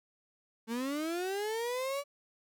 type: linear sweep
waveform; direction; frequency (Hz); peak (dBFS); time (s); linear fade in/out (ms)
35% pulse; up; 220 to 576; -31; 0.67-2.04; 50
effects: none